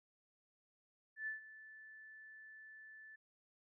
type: tone with ADSR envelope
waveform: sine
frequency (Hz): 1751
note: A6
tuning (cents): -9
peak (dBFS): -38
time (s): 1.16-3.16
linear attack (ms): 110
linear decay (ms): 130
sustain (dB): -16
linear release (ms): 8
effects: none